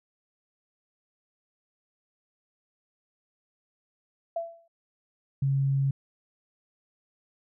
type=tone with exponential decay; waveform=sine; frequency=671 Hz; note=E5; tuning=31 cents sharp; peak=-25 dBFS; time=4.36-4.68 s; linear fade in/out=5 ms; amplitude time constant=68 ms
type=tone; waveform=sine; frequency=137 Hz; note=C#3; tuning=20 cents flat; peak=-22 dBFS; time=5.42-5.91 s; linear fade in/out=5 ms
effects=none